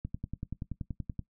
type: click train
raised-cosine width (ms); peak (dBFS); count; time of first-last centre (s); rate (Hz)
5; -23; 13; 0.05-1.193; 10.5
effects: noise-tail reverb RT60 0.1 s tail -17 dB re dry